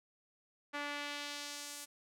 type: tone with band-pass filter sweep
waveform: sawtooth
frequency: 289.9 Hz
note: D4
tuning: 22 cents flat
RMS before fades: -43 dBFS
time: 0.73-1.86 s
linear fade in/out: 20 ms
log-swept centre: 1700 to 9400 Hz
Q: 1
effects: none